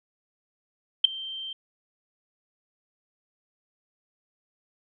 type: tone with ADSR envelope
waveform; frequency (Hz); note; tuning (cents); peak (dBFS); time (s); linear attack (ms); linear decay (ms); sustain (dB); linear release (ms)
sine; 3136; G7; 0; -9; 1.04-1.53; 7; 8; -24; 4
effects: none